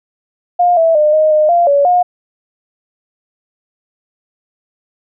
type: tone with pitch steps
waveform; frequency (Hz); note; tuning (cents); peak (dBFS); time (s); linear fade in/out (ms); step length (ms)
sine; 708 / 656 / 604 / 621 / 612 / 692 / 567 / 716; F5 / E5 / D5 / D#5 / D#5 / F5 / C#5 / F5; +23 / -9 / +48 / -3 / -29 / -16 / +39 / +43; -7; 0.59-2.03; 10; 180
effects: none